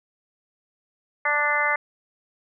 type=harmonic tone; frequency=293.7 Hz; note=D4; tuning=in tune; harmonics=2 / 3 / 4 / 5 / 6 / 7; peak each=-30 / -28 / -27 / -28 / -26 / -24 dBFS; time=1.25-1.76 s; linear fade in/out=5 ms; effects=none